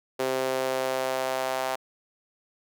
sawtooth tone with high-pass filter sweep, 130.81 Hz, C3, in tune, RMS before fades -28 dBFS, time 0.19-1.76 s, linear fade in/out 10 ms, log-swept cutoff 440 to 710 Hz, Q 2.5, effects none

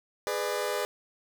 sawtooth chord, G# diminished, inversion none, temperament just, 415.3 / 498.4 / 598 Hz, G#4 / B4 / D5, 0 / +16 / +31 cents, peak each -29 dBFS, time 0.27-0.85 s, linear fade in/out 0 ms, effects none

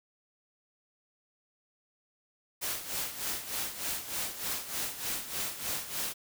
white noise with tremolo, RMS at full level -33 dBFS, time 2.61-6.14 s, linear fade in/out 20 ms, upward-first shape sine, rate 3.3 Hz, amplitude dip 70%, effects none

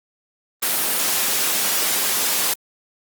white noise, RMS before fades -20 dBFS, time 0.62-2.54 s, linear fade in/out 10 ms, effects high-pass 200 Hz 12 dB/octave + Opus 24 kbps

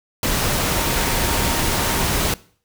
sine tone in noise, 926 Hz, A#5, 12 cents flat, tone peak -31 dBFS, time 0.68-2.04 s, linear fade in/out 2 ms, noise pink, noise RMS -20 dBFS, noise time 0.23-2.34 s, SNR -14 dB, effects noise-tail reverb RT60 0.5 s tail -21 dB re dry

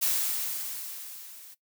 blue noise with level ramp, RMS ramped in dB -25 to -49 dBFS, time 0.01-1.55 s, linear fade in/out 20 ms, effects noise-tail reverb RT60 0.1 s tail -17 dB re dry

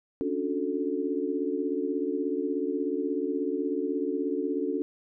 sine chord, D major seventh, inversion third, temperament equal with one note detuned, 277.2 / 293.7 / 363.2 / 440 Hz, C#4 / D4 / F#4 / A4, 0 / 0 / -32 / 0 cents, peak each -32 dBFS, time 0.21-4.82 s, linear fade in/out 0 ms, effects none

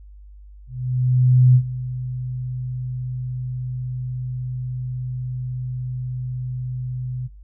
sine tone with ADSR envelope, 126.4 Hz, B2, 41 cents sharp, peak -9 dBFS, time 0.67-7.28 s, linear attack 880 ms, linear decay 71 ms, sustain -16 dB, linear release 21 ms, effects noise-tail reverb RT60 0.2 s tail -17 dB re dry + added 50 Hz sine -40 dBFS peak until 7.43 s

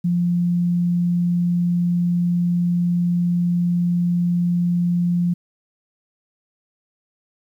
sine tone, 174.61 Hz, F3, in tune, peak -16 dBFS, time 0.04-5.34 s, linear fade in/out 10 ms, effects 9-bit

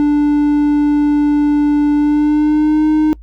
triangle tone with pitch glide, 293.7 to 307.8 Hz, D4 to D#4, 0 to -19 cents, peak -7 dBFS, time 0-3.13 s, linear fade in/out 0 ms, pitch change +81 cents, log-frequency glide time 1.95-2.87 s, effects noise-tail reverb RT60 0.1 s tail -23 dB re dry + added 54 Hz sine -33 dBFS peak until 3.22 s

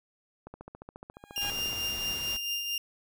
click train, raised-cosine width 1 ms, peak -29 dBFS, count 19, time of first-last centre 0.47-1.729 s, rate 14.3 Hz
15% pulse tone with exponential growth, 816 Hz, G#5, 31 cents flat, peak -27 dBFS, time 1.14-1.5 s, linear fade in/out 1 ms, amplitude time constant 78 ms
30% pulse tone with tremolo, 2800 Hz, F7, 4 cents sharp, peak -26 dBFS, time 1.36-2.78 s, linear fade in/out 2 ms, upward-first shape triangle, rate 4.5 Hz, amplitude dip 45%
pink noise, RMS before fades -42 dBFS, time 1.41-2.37 s, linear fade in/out 5 ms
effects none

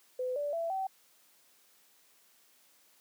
sine tone with pitch steps, 506 / 581.2 / 667.7 / 767 Hz, B4 / D5 / E5 / G5, +42 / -18 / +22 / -38 cents, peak -31 dBFS, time 0.19-0.87 s, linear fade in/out 5 ms, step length 170 ms, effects white hiss -65 dBFS RMS until 3 s + high-pass 200 Hz 12 dB/octave

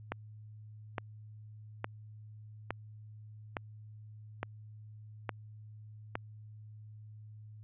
click train, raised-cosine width 0.5 ms, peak -19 dBFS, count 8, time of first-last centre 0.12-6.154 s, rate 1.16 Hz, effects added 107 Hz sine -48 dBFS peak until 7.63 s + resampled to 8000 Hz

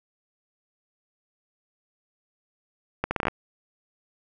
accelerating click train, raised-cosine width 0.5 ms, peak -9 dBFS, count 8, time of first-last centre 3.04-3.283 s, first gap 70 ms, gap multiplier 0.75, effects none

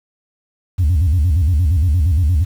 sine tone with vibrato, 81.6 Hz, E2, 17 cents flat, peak -9 dBFS, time 0.78-2.45 s, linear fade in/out 20 ms, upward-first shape square, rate 8.6 Hz, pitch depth 190 cents each way, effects tanh soft clip ceiling -9 dBFS + 7-bit

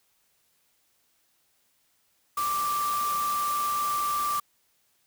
sine tone in noise, 1174.7 Hz, D6, in tune, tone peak -25 dBFS, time 2.37-4.4 s, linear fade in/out 5 ms, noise white, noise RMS -36 dBFS, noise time 2.37-4.4 s, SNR +8 dB, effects white hiss -69 dBFS RMS until 5.06 s

